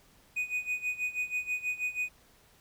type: tone with tremolo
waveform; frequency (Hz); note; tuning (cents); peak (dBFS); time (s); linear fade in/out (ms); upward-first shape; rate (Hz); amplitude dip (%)
triangle; 2485; D#7; -3; -26; 0.36-2.09; 10; sine; 6.2; 85
effects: pink hiss -62 dBFS RMS until 2.6 s